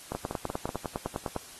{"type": "two click trains", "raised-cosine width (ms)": 1, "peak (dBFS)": [-17, -19], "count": [13, 4], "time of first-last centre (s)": [[0.15, 1.363], [0.12, 0.691]], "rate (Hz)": [9.89, 5.25], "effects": ["white hiss -48 dBFS RMS until 1.59 s", "AAC 32 kbps"]}